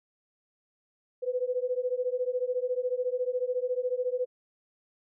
sine beating tone pair, 493.9 / 507.9 Hz, B4 / B4, 0 / +48 cents, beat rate 14 Hz, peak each -30 dBFS, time 1.22-4.26 s, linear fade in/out 20 ms, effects none

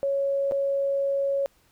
sine tone with dropouts, 554 Hz, C#5, 1 cent flat, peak -22 dBFS, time 0.03-1.46 s, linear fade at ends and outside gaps 0 ms, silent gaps 0.512-0.52 s, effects pink hiss -63 dBFS RMS until 1.71 s

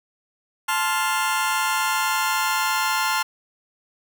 sawtooth chord, F major, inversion first, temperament just, 873.1 / 1047.7 / 1396.9 Hz, A5 / C6 / F6, -14 / +2 / 0 cents, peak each -21 dBFS, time 0.68-3.23 s, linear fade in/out 10 ms, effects none

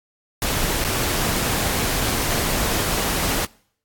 pink noise with dropouts, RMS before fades -22 dBFS, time 0.42-3.45 s, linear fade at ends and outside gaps 1 ms, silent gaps 0.841-0.847 s, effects noise-tail reverb RT60 0.6 s tail -24 dB re dry + AAC 64 kbps

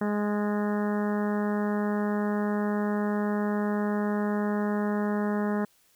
harmonic tone with a mistuned harmonic, 207.7 Hz, G#3, in tune, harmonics 1 / 2 / 3 / 4 / 5 / 6 / 7 / 8 / 9, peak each -26 / -32 / -36 / -38 / -40 / -42 / -43 / -44 / -45 dBFS, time 0.01-5.65 s, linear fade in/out 5 ms, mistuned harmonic 9, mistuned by -33 cents, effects white hiss -64 dBFS RMS until 5.95 s

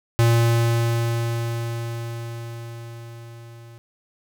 square tone with level ramp, 116.54 Hz, A#2, in tune, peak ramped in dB -14 to -42 dBFS, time 0.19-3.78 s, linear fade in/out 0 ms, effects none

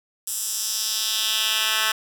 10% pulse tone with high-pass filter sweep, 218.5 Hz, A3, 12 cents flat, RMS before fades -24 dBFS, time 0.27-1.92 s, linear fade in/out 5 ms, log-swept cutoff 8400 to 1900 Hz, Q 1.7, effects none

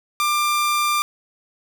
sawtooth tone, 1190 Hz, D6, 22 cents sharp, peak -14 dBFS, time 0.2-1.02 s, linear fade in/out 0 ms, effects none

